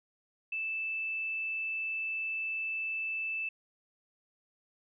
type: tone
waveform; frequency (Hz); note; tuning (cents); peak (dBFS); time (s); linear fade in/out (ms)
sine; 2637; E7; 0; -32; 0.52-3.49; 5
effects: none